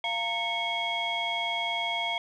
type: tone cluster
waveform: sine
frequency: 691 / 921 / 2202 / 3288 Hz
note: F5 / A#5 / C#7 / G#7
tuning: -19 / -21 / -12 / -18 cents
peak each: -33 / -33 / -31 / -31 dBFS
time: 0.04-2.18 s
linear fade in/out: 2 ms
effects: tanh soft clip ceiling -20 dBFS